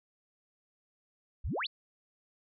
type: exponential sweep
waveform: sine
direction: up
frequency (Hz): 42.59 to 4810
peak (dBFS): -31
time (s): 1.44-1.67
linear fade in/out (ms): 10
effects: MP3 64 kbps